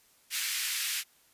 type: high-pass noise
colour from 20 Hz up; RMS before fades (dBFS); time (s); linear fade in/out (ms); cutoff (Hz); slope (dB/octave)
pink; -32; 0.3-1.04; 50; 1900; 24
effects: white hiss -64 dBFS RMS until 1.33 s + resampled to 32000 Hz